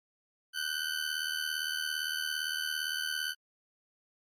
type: ring-modulated tone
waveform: 20% pulse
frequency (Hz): 1514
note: F#6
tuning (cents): +39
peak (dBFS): -24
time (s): 0.53-3.35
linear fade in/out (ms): 50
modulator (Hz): 38.8
effects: MP3 64 kbps